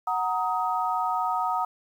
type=chord; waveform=sine; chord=D# minor; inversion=first; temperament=equal with one note detuned; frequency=740 / 932.3 / 1256.8 Hz; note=F#5 / A#5 / D#6; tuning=0 / 0 / +17 cents; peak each=-28 dBFS; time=0.07-1.65 s; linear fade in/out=5 ms; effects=9-bit